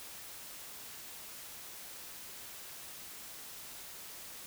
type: silence
effects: white hiss -48 dBFS RMS until 4.46 s